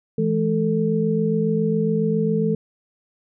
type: tone cluster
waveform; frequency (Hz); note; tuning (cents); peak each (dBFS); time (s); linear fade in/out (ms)
sine; 164.8 / 212.1 / 443.5; E3 / G#3 / A4; 0 / +37 / +14; -22; 0.18-2.55; 5
effects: none